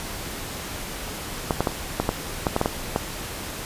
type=clicks; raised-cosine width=1 ms; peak=-6 dBFS; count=10; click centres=1.508 / 1.606 / 1.672 / 2 / 2.091 / 2.468 / 2.564 / 2.614 / 2.659 / 2.961 s; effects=pink hiss -33 dBFS RMS until 3.65 s + resampled to 32000 Hz